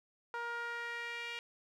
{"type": "tone with band-pass filter sweep", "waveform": "sawtooth", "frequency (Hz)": 471.5, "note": "A#4", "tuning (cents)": 20, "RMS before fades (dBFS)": -41, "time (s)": [0.34, 1.39], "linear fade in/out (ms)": 0, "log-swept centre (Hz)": [1200, 2600], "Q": 2.8, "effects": []}